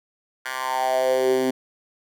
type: tone with high-pass filter sweep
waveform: 10% pulse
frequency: 130 Hz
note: C3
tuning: 11 cents flat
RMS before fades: -22 dBFS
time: 0.45-1.51 s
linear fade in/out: 10 ms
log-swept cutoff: 1400 to 280 Hz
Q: 5.4
effects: none